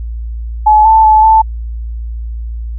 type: tone with pitch steps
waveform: sine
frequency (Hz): 855 / 882 / 865 / 881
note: A5 / A5 / A5 / A5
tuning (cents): -50 / +4 / -30 / +2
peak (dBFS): -3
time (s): 0.66-1.42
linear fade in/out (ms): 10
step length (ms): 190
effects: added 57 Hz sine -18 dBFS peak until 2.78 s